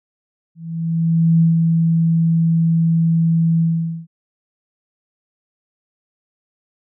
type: tone with ADSR envelope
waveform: sine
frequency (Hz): 164.81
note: E3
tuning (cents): 0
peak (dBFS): -9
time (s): 0.55-4.07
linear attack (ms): 860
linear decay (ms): 140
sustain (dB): -3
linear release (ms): 460
effects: none